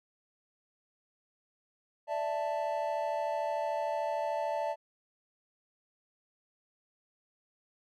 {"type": "chord", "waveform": "triangle", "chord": "D suspended second", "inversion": "none", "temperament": "just", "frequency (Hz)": [587.3, 660.7, 881], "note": ["D5", "E5", "A5"], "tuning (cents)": [0, 4, 2], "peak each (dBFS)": -33, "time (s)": [2.07, 4.76], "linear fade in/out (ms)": 50, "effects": []}